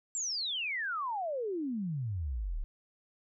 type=exponential sweep; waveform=sine; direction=down; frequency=7630 to 32.7 Hz; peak=-32 dBFS; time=0.15-2.64 s; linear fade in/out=0 ms; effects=none